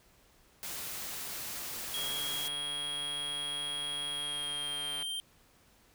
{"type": "noise", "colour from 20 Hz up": "white", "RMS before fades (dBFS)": -40, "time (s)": [0.63, 2.48], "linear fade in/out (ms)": 0}
{"type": "tone with pitch glide", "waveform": "square", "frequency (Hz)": [3289, 3157], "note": ["G#7", "G7"], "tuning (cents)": [-18, 12], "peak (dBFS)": -35, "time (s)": [1.94, 5.2], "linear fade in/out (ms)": 0, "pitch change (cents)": -70, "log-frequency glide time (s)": [4.11, 5.04]}
{"type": "click train", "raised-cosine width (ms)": 0.3, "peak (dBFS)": -29, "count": 444, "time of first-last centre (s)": [1.97, 5.025], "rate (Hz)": 145}
{"effects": ["pink hiss -64 dBFS RMS until 5.94 s"]}